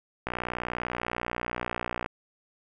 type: click train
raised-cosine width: 0.5 ms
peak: -15 dBFS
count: 109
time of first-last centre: 0.27-2.061 s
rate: 60.3 Hz
effects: none